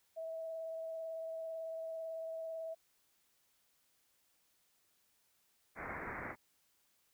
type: tone with vibrato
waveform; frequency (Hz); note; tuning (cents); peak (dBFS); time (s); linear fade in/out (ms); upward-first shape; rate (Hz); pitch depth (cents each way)
sine; 650; E5; -24; -40; 0.16-2.75; 20; sine; 18; 13
type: low-pass noise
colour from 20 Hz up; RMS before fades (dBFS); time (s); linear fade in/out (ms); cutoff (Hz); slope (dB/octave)
white; -44; 5.75-6.36; 50; 2200; 96
effects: white hiss -75 dBFS RMS until 7.13 s